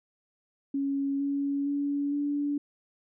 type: tone with pitch steps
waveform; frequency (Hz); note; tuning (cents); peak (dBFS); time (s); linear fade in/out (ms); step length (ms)
sine; 277.2 / 280.9 / 284.7 / 288.5; C#4 / C#4 / C#4 / D4; 0 / +23 / +46 / -31; -26; 0.74-2.58; 5; 460
effects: none